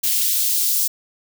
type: noise with high-pass filter sweep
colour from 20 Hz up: blue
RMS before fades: -19 dBFS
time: 0.03-0.88 s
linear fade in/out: 10 ms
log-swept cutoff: 2700 to 4800 Hz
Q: 1.1
effects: none